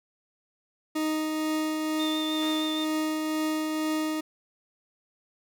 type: tone with tremolo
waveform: 40% pulse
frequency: 311.1 Hz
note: D#4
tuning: in tune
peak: -24 dBFS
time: 0.95-4.21 s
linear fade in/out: 10 ms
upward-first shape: triangle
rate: 2.1 Hz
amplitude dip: 30%
type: tone with vibrato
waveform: sine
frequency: 3577 Hz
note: A7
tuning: 28 cents sharp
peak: -32 dBFS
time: 1.99-2.85 s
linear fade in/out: 10 ms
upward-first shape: sine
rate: 6.5 Hz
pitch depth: 26 cents each way
type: tone with exponential decay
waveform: 5% pulse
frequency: 232.9 Hz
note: A#3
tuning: 1 cent flat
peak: -32 dBFS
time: 2.42-3.3 s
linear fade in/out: 2 ms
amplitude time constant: 190 ms
effects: none